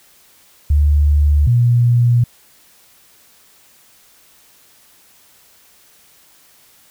sine tone pair in turn, 73.42 / 120.21 Hz, D2 / B2, 0 / -46 cents, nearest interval major sixth, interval 854 cents, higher second, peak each -9 dBFS, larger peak neither, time 0.7-1.47 / 1.47-2.24 s, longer neither, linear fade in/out 5 ms, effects white hiss -50 dBFS RMS until 6.9 s

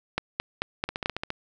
two click trains, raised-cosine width 0.3 ms, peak -14 / -9 dBFS, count 7 / 5, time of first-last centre 0.89-1.304 / 0.18-1.059 s, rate 14.5 / 4.55 Hz, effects none

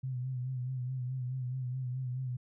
sine tone with vibrato, 127.6 Hz, C3, 43 cents flat, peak -33 dBFS, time 0.03-2.37 s, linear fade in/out 10 ms, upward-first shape sine, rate 4.7 Hz, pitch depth 54 cents each way, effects none

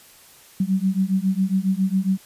sine beating tone pair, 186.8 / 194.1 Hz, F#3 / G3, +17 / -17 cents, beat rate 7.3 Hz, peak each -21 dBFS, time 0.6-2.18 s, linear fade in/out 5 ms, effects white hiss -49 dBFS RMS until 2.25 s + resampled to 32000 Hz

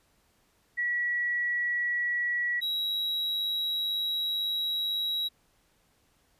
sine / triangle tone pair in turn, 1933 / 3866 Hz, B6 / B7, -38 / -38 cents, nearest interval octave, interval 1200 cents, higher second, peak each -26 dBFS, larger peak neither, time 0.77-2.61 / 2.61-5.29 s, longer second, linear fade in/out 20 ms, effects pink hiss -68 dBFS RMS until 6.39 s + resampled to 32000 Hz

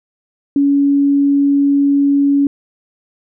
sine tone, 281.6 Hz, C#4, 27 cents sharp, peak -9 dBFS, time 0.56-2.47 s, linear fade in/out 2 ms, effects none

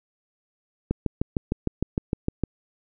click train, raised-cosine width 3 ms, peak -10 dBFS, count 11, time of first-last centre 0.91-2.437 s, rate 6.55 Hz, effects none

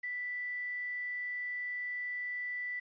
sine tone with quantisation, 1975.5 Hz, B6, in tune, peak -35 dBFS, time 0.03-2.8 s, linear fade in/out 10 ms, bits 10, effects resampled to 11025 Hz

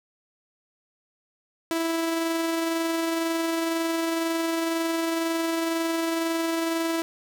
sawtooth tone with amplitude modulation, 329.6 Hz, E4, in tune, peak -19 dBFS, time 1.71-7.02 s, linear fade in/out 0 ms, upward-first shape sine, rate 22 Hz, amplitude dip 25%, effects none

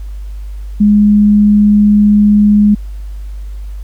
sine tone, 207.7 Hz, G#3, in tune, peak -4 dBFS, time 0.8-2.75 s, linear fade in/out 10 ms, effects added 50 Hz sine -21 dBFS peak until 3.83 s + pink hiss -48 dBFS RMS until 3.83 s

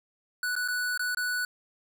square tone with dropouts, 1480 Hz, F#6, in tune, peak -28 dBFS, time 0.43-1.45 s, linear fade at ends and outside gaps 2 ms, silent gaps 0.554-0.563 / 0.678-0.684 / 0.976-0.994 / 1.148-1.171 s, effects none

